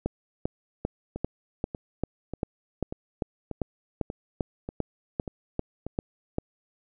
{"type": "two click trains", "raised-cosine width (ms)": 2, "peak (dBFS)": [-13, -20], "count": [17, 9], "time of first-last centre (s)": [[0.06, 6.384], [1.16, 5.866]], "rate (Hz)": [2.53, 1.7], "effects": []}